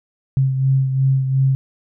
sine beating tone pair, 133.4 / 136.2 Hz, C3 / C#3, +34 / -30 cents, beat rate 2.8 Hz, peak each -14 / -23 dBFS, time 0.37-1.55 s, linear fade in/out 0 ms, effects none

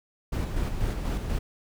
brown noise with tremolo, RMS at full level -27 dBFS, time 0.32-1.39 s, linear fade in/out 10 ms, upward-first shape square, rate 4.1 Hz, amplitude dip 40%, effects none

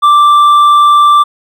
sine tone with hard clipping, 1174.7 Hz, D6, in tune, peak -4 dBFS, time 0.02-1.24 s, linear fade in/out 20 ms, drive 4 dB, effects none

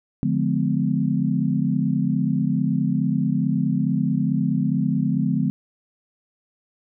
sine chord, D diminished seventh, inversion none, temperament just, 146.83 / 176.2 / 211.4 / 253.7 Hz, D3 / F3 / Ab3 / Cb4, 0 / +16 / +31 / +47 cents, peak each -24 dBFS, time 0.23-5.5 s, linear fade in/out 0 ms, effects none

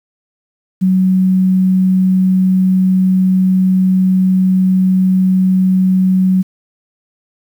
sine tone, 186.7 Hz, F#3, 16 cents sharp, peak -8 dBFS, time 0.81-6.43 s, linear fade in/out 20 ms, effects 7-bit

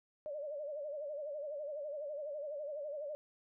sine tone with vibrato, 587.3 Hz, D5, in tune, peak -39 dBFS, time 0.26-3.15 s, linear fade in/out 0 ms, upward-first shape sine, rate 12 Hz, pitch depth 94 cents each way, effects none

